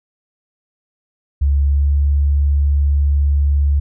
sine tone with pitch glide, 70.4 to 71.38 Hz, C#2 to D2, +27 to -49 cents, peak -11 dBFS, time 1.41-3.8 s, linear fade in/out 10 ms, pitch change +24 cents, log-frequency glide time 1.65-1.91 s, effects none

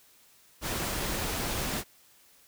pink noise, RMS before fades -32 dBFS, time 0.61-1.84 s, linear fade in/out 50 ms, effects white hiss -60 dBFS RMS until 2.47 s

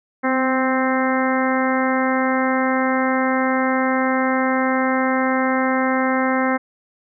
harmonic tone with a mistuned harmonic, 261.6 Hz, C4, in tune, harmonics 1 / 2 / 3 / 4 / 5 / 6 / 7 / 8, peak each -20 / -23 / -25 / -26 / -27 / -28 / -28 / -29 dBFS, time 0.23-6.58 s, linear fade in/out 20 ms, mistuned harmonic 1, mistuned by -21 cents, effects none

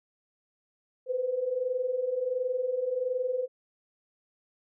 sine tone pair together, 488.6 / 510 Hz, B4 / C5, -19 / -44 cents, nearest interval minor second, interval 75 cents, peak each -33 / -28 dBFS, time 1.06-3.48 s, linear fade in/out 50 ms, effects none

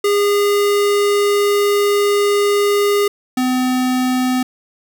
square tone pair in turn, 407.8 / 254.3 Hz, G#4 / C4, -32 / -49 cents, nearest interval minor sixth, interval 817 cents, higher first, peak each -13 / -15 dBFS, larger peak first, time 0.04-3.08 / 3.37-4.43 s, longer first, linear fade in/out 5 ms, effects none

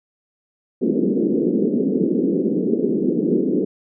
pink band-pass noise, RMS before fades -19 dBFS, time 0.81-3.65 s, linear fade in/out 10 ms, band 190 to 440 Hz, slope 48 dB/octave, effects none

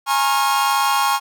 45% pulse chord, Bb minor seventh, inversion third, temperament equal with one note detuned, 830.6 / 932.3 / 1085.9 / 1396.9 Hz, Ab5 / Bb5 / Db6 / F6, 0 / 0 / -36 / 0 cents, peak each -20 / -24 / -19 / -25 dBFS, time 0.06-1.2 s, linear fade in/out 50 ms, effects none

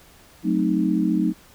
sine chord, F# diminished seventh, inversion none, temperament equal, 185 / 220 / 261.6 / 311.1 Hz, F#3 / A3 / C4 / Eb4, 0 / 0 / 0 / 0 cents, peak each -23 / -24 / -26 / -22 dBFS, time 0.43-1.34 s, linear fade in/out 50 ms, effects pink hiss -51 dBFS RMS until 1.54 s

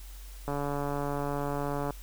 click train, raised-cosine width 1 ms, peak -19 dBFS, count 205, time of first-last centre 0.48-1.907 s, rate 143 Hz, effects added 46 Hz sine -42 dBFS peak until 2.02 s + white hiss -53 dBFS RMS until 2.02 s

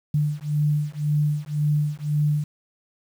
sine beating tone pair, 147.9 / 149.8 Hz, D3 / D3, +13 / +35 cents, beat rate 1.9 Hz, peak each -23 dBFS, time 0.14-2.44 s, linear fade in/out 5 ms, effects 8-bit

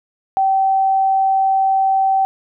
sine tone, 772 Hz, G5, 27 cents flat, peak -12 dBFS, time 0.37-2.25 s, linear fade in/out 0 ms, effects none

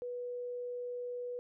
sine tone, 489.8 Hz, B4, 14 cents flat, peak -37 dBFS, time 0.02-1.39 s, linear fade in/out 0 ms, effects none

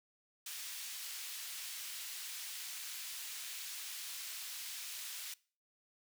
pink high-pass noise, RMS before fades -45 dBFS, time 0.46-5.34 s, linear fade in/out 5 ms, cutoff 2800 Hz, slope 12 dB/octave, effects noise-tail reverb RT60 0.4 s tail -22 dB re dry

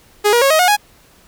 sawtooth tone with pitch steps, 415.3 / 477.1 / 548 / 629.5 / 723.1 / 830.6 Hz, G#4 / A#4 / C#5 / D#5 / F#5 / G#5, 0 / +40 / -20 / +20 / -40 / 0 cents, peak -6 dBFS, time 0.24-0.768 s, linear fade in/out 20 ms, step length 88 ms, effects pink hiss -49 dBFS RMS until 1.27 s

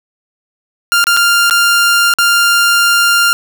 sawtooth tone with dropouts, 1396.9 Hz, F6, in tune, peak -4 dBFS, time 0.92-3.33 s, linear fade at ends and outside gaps 0 ms, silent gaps 1.041-1.069 / 1.166-1.171 / 1.498-1.509 / 2.138-2.186 s, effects none

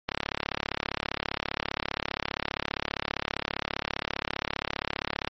click train, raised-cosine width 0.3 ms, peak -10 dBFS, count 183, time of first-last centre 0.09-5.275 s, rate 35.1 Hz, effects MP3 32 kbps

